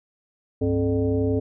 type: tone with frequency modulation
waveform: sine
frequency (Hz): 266.2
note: C4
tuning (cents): +30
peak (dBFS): -19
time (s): 0.61-1.4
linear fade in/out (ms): 10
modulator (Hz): 167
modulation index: 1.4
effects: none